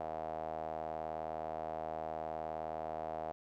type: tone with band-pass filter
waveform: sawtooth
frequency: 79.3 Hz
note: D#2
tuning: 33 cents sharp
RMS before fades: -41 dBFS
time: 0-3.32 s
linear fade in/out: 0 ms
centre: 690 Hz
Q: 5.6
effects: none